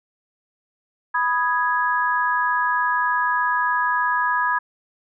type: chord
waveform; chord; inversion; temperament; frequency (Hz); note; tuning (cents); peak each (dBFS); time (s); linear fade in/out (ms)
sine; G# minor; first; equal; 987.8 / 1244.5 / 1661.2; B5 / D#6 / G#6; 0 / 0 / 0; -21 / -25 / -22; 1.14-4.59; 10
effects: none